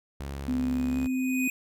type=tone; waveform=sawtooth; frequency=69.3 Hz; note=C#2; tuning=in tune; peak=-30 dBFS; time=0.2-1.07 s; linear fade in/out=0 ms
type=tone with pitch glide; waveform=sine; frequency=252.9 to 258.4 Hz; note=B3 to C4; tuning=+41 to -21 cents; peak=-25 dBFS; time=0.48-1.48 s; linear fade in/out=5 ms; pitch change=+38 cents; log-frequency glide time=0.92-0.97 s
type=tone with exponential growth; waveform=square; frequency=2489 Hz; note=D#7; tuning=in tune; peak=-27 dBFS; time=0.48-1.5 s; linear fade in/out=2 ms; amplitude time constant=220 ms
effects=none